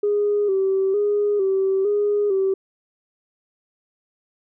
sine tone with vibrato, 398.5 Hz, G4, 28 cents sharp, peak -16 dBFS, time 0.03-2.54 s, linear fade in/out 5 ms, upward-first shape square, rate 1.1 Hz, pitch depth 59 cents each way, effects tanh soft clip ceiling -12 dBFS

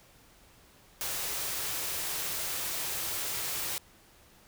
white band-stop noise, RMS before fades -34 dBFS, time 1.01-3.78 s, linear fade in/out 0 ms, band 190 to 290 Hz, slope 96 dB/octave, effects pink hiss -59 dBFS RMS until 4.47 s

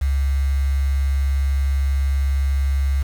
sine tone with quantisation, 68.5 Hz, C#2, 20 cents flat, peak -16 dBFS, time 0.01-3.03 s, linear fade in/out 10 ms, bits 6, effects none

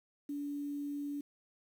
sine tone with quantisation, 287.6 Hz, D4, 36 cents flat, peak -36 dBFS, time 0.29-1.21 s, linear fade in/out 5 ms, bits 10, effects none

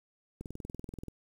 click train, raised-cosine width 3 ms, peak -28 dBFS, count 15, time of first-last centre 0.41-1.083 s, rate 20.8 Hz, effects 9-bit

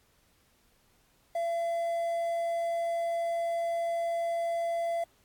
triangle tone with quantisation, 677 Hz, E5, 46 cents sharp, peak -26 dBFS, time 1.35-5.04 s, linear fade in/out 5 ms, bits 9, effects pink hiss -67 dBFS RMS until 5.24 s + AAC 64 kbps

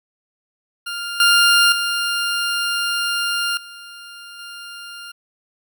20% pulse tone with level steps, 1401 Hz, F6, 5 cents sharp, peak -20 / -6 / -14 / -31 / -28 dBFS, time 0.86-5.12 s, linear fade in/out 10 ms, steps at 1.2 / 1.72 / 3.57 / 4.39 s, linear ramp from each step 2 ms, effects none

